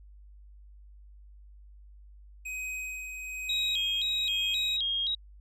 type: tone with tremolo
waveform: square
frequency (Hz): 2518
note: D#7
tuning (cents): +20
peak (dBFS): -34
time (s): 2.45-4.77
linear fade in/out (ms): 10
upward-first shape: sine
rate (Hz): 1.1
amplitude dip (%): 40
type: tone with vibrato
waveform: sine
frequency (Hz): 3520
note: A7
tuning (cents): 0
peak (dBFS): -27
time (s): 3.49-5.15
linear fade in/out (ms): 5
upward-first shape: square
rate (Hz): 1.9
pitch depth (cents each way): 140
effects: added 50 Hz sine -49 dBFS peak until 5.4 s + low-pass 12000 Hz 12 dB/octave